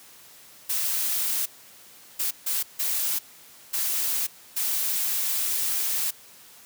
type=noise bursts at uneven times; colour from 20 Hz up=blue; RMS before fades=-26 dBFS; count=6; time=0.69-1.46 / 2.19-2.31 / 2.46-2.63 / 2.79-3.19 / 3.73-4.27 / 4.56-6.11 s; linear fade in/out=10 ms; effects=white hiss -50 dBFS RMS until 6.65 s + high-pass 80 Hz 12 dB/octave